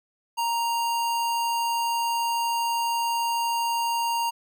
square tone, 933 Hz, A#5, 1 cent sharp, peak -24 dBFS, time 0.37-4.31 s, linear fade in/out 20 ms, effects none

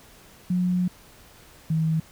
sine tone pair in turn, 180.3 / 159.75 Hz, F#3 / D#3, -45 / +46 cents, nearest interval major second, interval 209 cents, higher first, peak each -20 / -20 dBFS, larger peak neither, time 0.5-0.88 / 1.7-2 s, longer first, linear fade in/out 5 ms, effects pink hiss -51 dBFS RMS until 2.11 s

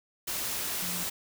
sine tone in noise, 177.3 Hz, F3, 26 cents sharp, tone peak -39 dBFS, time 0.82-1.04 s, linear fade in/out 10 ms, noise white, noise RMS -33 dBFS, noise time 0.27-1.1 s, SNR -9 dB, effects none

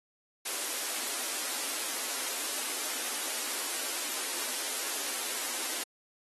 white high-pass noise, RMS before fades -34 dBFS, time 0.45-5.84 s, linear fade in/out 10 ms, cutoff 240 Hz, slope 96 dB/octave, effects AAC 32 kbps

